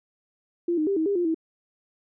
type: tone with pitch steps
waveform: sine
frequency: 344.8 / 308.6 / 395.5 / 318.1 / 401.9 / 350.8 / 323.3 Hz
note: F4 / D#4 / G4 / D#4 / G4 / F4 / E4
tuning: -22 / -14 / +15 / +38 / +43 / +8 / -34 cents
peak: -21 dBFS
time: 0.68-1.345 s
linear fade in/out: 5 ms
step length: 95 ms
effects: none